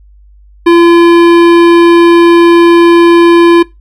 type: tone with hard clipping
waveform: sine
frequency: 340.9 Hz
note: F4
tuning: 42 cents flat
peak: -3 dBFS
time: 0.66-3.63 s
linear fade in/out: 10 ms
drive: 16 dB
effects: noise-tail reverb RT60 0.2 s tail -21 dB re dry + added 50 Hz sine -36 dBFS peak until 3.8 s